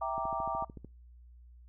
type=chord; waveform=sine; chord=E half-diminished seventh; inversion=none; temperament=equal; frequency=659.3 / 784 / 932.3 / 1174.7 Hz; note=E5 / G5 / Bb5 / D6; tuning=0 / 0 / 0 / 0 cents; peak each=-37 dBFS; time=0.01-0.65 s; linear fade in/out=10 ms
type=click train; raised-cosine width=3 ms; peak=-32 dBFS; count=10; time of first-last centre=0.18-0.847 s; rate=13.5 Hz
effects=noise-tail reverb RT60 0.3 s tail -25 dB re dry + added 60 Hz sine -52 dBFS peak until 1.68 s